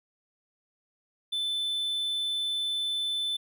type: tone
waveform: triangle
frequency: 3520 Hz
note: A7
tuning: in tune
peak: -26 dBFS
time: 1.32-3.37 s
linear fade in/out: 10 ms
effects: none